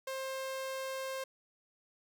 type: tone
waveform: sawtooth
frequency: 530 Hz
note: C5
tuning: 22 cents sharp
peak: -33 dBFS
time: 0.07-1.24 s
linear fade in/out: 5 ms
effects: none